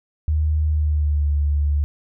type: tone with pitch glide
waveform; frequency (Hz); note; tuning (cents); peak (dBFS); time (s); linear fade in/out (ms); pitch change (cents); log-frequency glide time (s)
sine; 76.8 to 72.87; D#2 to D2; -22 to -13; -16; 0.28-1.84; 0; -91; 0.68-1.29
effects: none